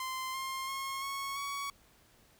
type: tone with pitch steps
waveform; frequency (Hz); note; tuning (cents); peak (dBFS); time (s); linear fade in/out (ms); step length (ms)
sawtooth; 1040 / 1060 / 1080.4 / 1101.2 / 1122.4; C6 / C6 / C#6 / C#6 / C#6; -11 / +22 / -45 / -12 / +21; -32; 0-1.7; 2; 340
effects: pink hiss -64 dBFS RMS until 2.39 s